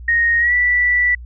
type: tone with pitch glide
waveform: sine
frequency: 1864.7 to 1964.2 Hz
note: A#6 to B6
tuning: 0 to -10 cents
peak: -12 dBFS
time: 0.08-1.15 s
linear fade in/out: 5 ms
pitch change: +90 cents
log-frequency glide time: 0.39-0.53 s
effects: added 60 Hz sine -31 dBFS peak until 1.25 s